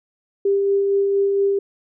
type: tone with tremolo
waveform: sine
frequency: 397 Hz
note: G4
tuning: 22 cents sharp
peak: -14 dBFS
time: 0.45-1.59 s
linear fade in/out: 5 ms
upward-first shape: sine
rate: 4.3 Hz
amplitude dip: 25%
effects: none